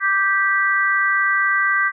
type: chord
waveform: sine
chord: G major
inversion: second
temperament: just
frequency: 1176 / 1568 / 1960 Hz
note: D6 / G6 / B6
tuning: +2 / 0 / -14 cents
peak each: -21 / -18 / -20 dBFS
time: 0-1.92 s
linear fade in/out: 50 ms
effects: none